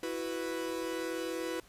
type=chord; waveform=45% pulse; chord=E suspended second; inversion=none; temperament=equal; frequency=329.6 / 370 / 493.9 Hz; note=E4 / F#4 / B4; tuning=0 / 0 / 0 cents; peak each=-38 / -40 / -38 dBFS; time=0.03-1.6 s; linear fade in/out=2 ms; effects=pink hiss -60 dBFS RMS until 1.68 s + resampled to 32000 Hz